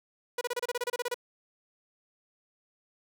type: tone bursts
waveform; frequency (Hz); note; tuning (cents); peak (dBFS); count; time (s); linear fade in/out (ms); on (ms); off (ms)
sawtooth; 487.4; B4; -23; -25; 13; 0.38-1.144; 5; 32; 29
effects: none

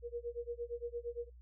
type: tone with tremolo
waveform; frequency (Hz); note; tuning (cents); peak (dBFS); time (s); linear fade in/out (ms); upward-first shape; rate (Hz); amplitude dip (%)
sine; 474.9; A#4; +32; -35; 0.02-1.3; 50; sine; 8.7; 100
effects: noise-tail reverb RT60 0.1 s tail -20 dB re dry + added 60 Hz sine -53 dBFS peak until 1.41 s

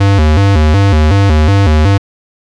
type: tone with vibrato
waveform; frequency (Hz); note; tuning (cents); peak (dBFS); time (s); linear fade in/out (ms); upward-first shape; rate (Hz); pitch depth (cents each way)
square; 87.31; F2; 0; -6; 0-1.98; 10; square; 2.7; 220
effects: low-pass 5000 Hz 12 dB/octave

